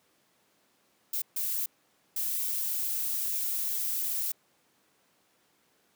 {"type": "noise bursts at uneven times", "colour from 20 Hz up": "violet", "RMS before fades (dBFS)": -31, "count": 3, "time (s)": [[1.13, 1.22], [1.36, 1.66], [2.16, 4.32]], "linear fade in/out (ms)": 5, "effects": ["pink hiss -68 dBFS RMS until 5.95 s", "high-pass 200 Hz 12 dB/octave"]}